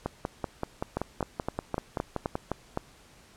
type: two click trains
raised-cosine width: 1 ms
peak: -14 / -15 dBFS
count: 8 / 13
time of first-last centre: 0.97-2.774 / 0.06-2.354 s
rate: 3.88 / 5.23 Hz
effects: pink hiss -56 dBFS RMS until 3.36 s + low-pass 10000 Hz 12 dB/octave